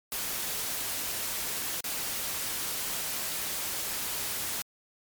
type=noise with dropouts; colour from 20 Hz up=white; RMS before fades=-33 dBFS; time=0.12-4.62 s; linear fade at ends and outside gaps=0 ms; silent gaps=1.806-1.842 s; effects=MP3 96 kbps